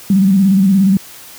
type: tone with vibrato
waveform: sine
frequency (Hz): 193.3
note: G3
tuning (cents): -24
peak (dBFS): -7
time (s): 0.1-0.97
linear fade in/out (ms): 2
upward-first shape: square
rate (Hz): 17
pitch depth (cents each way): 61
effects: white hiss -36 dBFS RMS until 1.38 s + high-pass 60 Hz 12 dB/octave

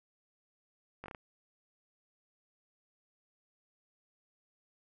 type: slowing click train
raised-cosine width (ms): 0.5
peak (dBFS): -29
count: 5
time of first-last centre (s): 1.04-1.148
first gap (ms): 19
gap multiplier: 1.24
effects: none

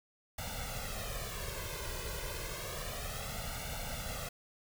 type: noise with flanger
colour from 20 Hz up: pink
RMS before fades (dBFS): -40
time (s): 0.38-4.29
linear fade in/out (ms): 5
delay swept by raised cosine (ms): 1.4 to 1.99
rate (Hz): 0.3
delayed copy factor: +0.95
effects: none

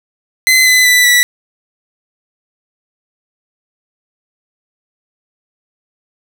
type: tone with pitch steps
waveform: sawtooth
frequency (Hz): 2043 / 2014 / 1984.8 / 1956.4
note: C7 / B6 / B6 / B6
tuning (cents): -42 / +33 / +8 / -17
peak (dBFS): -3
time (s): 0.47-1.23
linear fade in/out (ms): 0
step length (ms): 190
effects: none

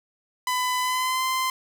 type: tone with pitch glide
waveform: sawtooth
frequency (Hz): 1003 to 1037.2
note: B5 to C6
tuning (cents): +26 to -15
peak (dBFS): -19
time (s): 0.47-1.5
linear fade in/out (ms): 2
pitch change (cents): +59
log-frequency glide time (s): 0.8-1.24
effects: none

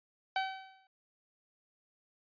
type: tone with exponential decay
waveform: sawtooth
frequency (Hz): 765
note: G5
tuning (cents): -42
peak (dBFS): -24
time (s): 0.36-0.87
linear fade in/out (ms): 2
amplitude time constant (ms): 110
effects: resampled to 11025 Hz

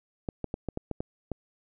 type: clicks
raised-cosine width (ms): 2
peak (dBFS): -18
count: 8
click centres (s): 0.288 / 0.443 / 0.541 / 0.687 / 0.774 / 0.913 / 1.005 / 1.317
effects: none

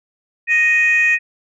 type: tone pair together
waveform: sine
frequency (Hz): 1864.6 / 2489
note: A#6 / D#7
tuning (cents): 0 / 0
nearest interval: perfect fourth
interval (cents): 500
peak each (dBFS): -13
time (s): 0.47-1.19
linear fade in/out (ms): 50
effects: tanh soft clip ceiling -6 dBFS

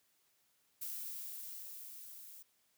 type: noise with level ramp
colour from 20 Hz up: violet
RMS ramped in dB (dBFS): -42 to -54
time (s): 0.81-2.43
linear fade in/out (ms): 10
effects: white hiss -75 dBFS RMS until 2.77 s + high-pass 60 Hz 12 dB/octave

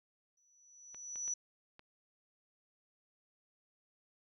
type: tone with exponential growth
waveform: sine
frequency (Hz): 5920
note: F#8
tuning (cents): 0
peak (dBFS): -33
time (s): 0.37-1.34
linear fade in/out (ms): 5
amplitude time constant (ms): 210
type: clicks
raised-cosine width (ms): 0.3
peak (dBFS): -38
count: 4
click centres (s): 0.946 / 1.158 / 1.279 / 1.794
effects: none

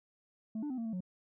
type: tone with pitch steps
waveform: sine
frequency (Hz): 219.2 / 295 / 256.9 / 229.3 / 223.5 / 182.6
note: A3 / D4 / C4 / A#3 / A3 / F#3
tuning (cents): -6 / +8 / -32 / -28 / +27 / -23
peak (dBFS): -32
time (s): 0.55-1.006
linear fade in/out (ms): 5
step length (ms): 76
effects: tanh soft clip ceiling -34 dBFS

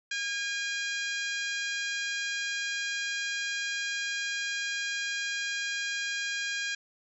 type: harmonic tone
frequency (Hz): 813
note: G#5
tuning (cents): -37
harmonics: 2 / 3 / 4 / 5 / 6 / 7 / 8 / 9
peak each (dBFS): -33 / -37 / -39 / -41 / -43 / -44 / -45 / -46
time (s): 0.11-6.75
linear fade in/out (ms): 5
effects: none

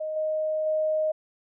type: tone with level steps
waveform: sine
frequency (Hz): 622.3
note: D#5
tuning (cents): 0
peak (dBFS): -28 / -24 / -22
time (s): 0-1.12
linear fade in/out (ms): 10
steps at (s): 0.16 / 0.66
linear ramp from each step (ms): 5
effects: none

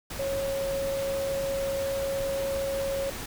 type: tone in noise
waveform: sine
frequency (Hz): 548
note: C#5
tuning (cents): -20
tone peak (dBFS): -27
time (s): 0.19-3.1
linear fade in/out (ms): 5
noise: pink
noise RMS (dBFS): -37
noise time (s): 0.1-3.26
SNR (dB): +7
effects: none

